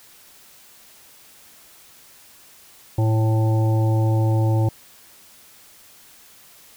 harmonic tone with a mistuned harmonic, 110.8 Hz, A2, 13 cents sharp, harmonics 1 / 3 / 5 / 7 / 8, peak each -16 / -26 / -30 / -33 / -34 dBFS, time 2.98-4.69 s, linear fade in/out 5 ms, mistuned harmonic 5, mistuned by -20 cents, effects white hiss -49 dBFS RMS until 6.76 s

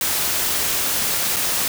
white noise with dropouts, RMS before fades -21 dBFS, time 0.01-1.68 s, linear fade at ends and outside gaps 1 ms, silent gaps 1.362-1.366 s, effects none

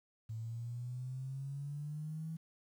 sine exponential sweep, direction up, 110.4 to 163.1 Hz, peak -39 dBFS, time 0.29-2.37 s, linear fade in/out 10 ms, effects 11-bit

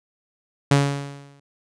sawtooth tone with exponential decay, 141 Hz, C#3, 30 cents sharp, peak -8 dBFS, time 0.71-1.4 s, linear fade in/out 5 ms, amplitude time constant 150 ms, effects resampled to 22050 Hz

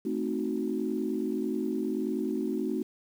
sine chord, A diminished seventh, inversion none, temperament equal, 220 / 261.6 / 311.1 / 370 Hz, A3 / C4 / Eb4 / Gb4, 0 / 0 / 0 / 0 cents, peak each -33 dBFS, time 0.05-2.83 s, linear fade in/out 5 ms, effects tanh soft clip ceiling -17 dBFS + 9-bit

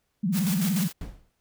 sine tone with vibrato, 186.8 Hz, F#3, 17 cents sharp, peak -22 dBFS, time 0.23-0.88 s, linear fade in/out 10 ms, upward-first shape sine, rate 17 Hz, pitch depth 230 cents each way
white noise with tremolo, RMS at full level -32 dBFS, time 0.32-0.93 s, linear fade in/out 50 ms, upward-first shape square, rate 6.8 Hz, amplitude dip 45%
brown noise with exponential decay, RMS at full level -30 dBFS, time 1.01-1.32 s, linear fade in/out 2 ms, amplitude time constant 66 ms
effects pink hiss -75 dBFS RMS until 1.4 s

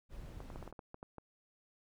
brown noise, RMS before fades -48 dBFS, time 0.09-0.72 s, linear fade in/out 50 ms
clicks, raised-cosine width 1 ms, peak -33 dBFS, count 10, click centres 0.404 / 0.502 / 0.559 / 0.627 / 0.677 / 0.726 / 0.792 / 0.944 / 1.029 / 1.183 s
effects none

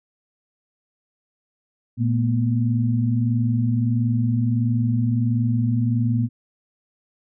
sine tone cluster, 116.5 / 220.3 / 241.8 Hz, A#2 / A3 / B3, -1 / +2 / -36 cents, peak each -19 / -28 / -23 dBFS, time 1.97-6.29 s, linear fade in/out 50 ms, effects none

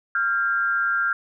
sine tone pair together, 1386.6 / 1603 Hz, F6 / G6, -13 / +38 cents, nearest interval minor third, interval 251 cents, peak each -21 / -24 dBFS, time 0.15-1.13 s, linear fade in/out 2 ms, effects none

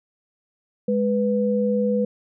sine tone pair together, 207.7 / 494 Hz, G#3 / B4, 0 / 0 cents, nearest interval octave + minor third, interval 1500 cents, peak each -21 dBFS, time 0.88-2.05 s, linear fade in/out 5 ms, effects none

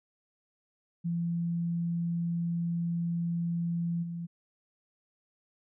sine tone with level steps, 170 Hz, F3, 46 cents flat, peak -28 / -34 dBFS, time 1.04-4.27 s, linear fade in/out 20 ms, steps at 4.02 s, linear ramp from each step 20 ms, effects none

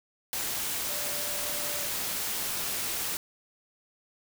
sine tone in noise, 587.3 Hz, D5, in tune, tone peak -42 dBFS, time 0.89-1.87 s, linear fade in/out 0 ms, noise white, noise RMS -32 dBFS, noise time 0.33-3.17 s, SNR -13 dB, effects none

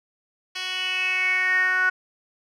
10% pulse tone with band-pass filter sweep, 370 Hz, F#4, in tune, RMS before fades -23 dBFS, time 0.55-1.9 s, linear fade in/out 10 ms, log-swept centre 3600 to 1500 Hz, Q 7.1, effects none

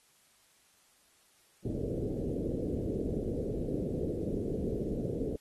white low-pass noise, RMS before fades -34 dBFS, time 1.65-5.36 s, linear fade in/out 5 ms, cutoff 500 Hz, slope 48 dB/octave, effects white hiss -66 dBFS RMS until 5.4 s + AAC 32 kbps

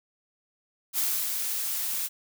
blue noise with ADSR envelope, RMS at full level -26 dBFS, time 0.93-2.09 s, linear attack 50 ms, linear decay 290 ms, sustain -4 dB, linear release 36 ms, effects none

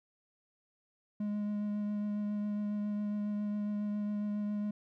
triangle tone with vibrato, 207.7 Hz, G#3, in tune, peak -30 dBFS, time 1.2-4.71 s, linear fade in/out 5 ms, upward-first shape triangle, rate 7.3 Hz, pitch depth 14 cents each way, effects none

